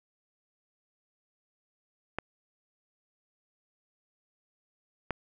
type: clicks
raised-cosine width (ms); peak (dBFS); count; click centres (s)
0.5; -16 / -15; 2; 2.186 / 5.107
effects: none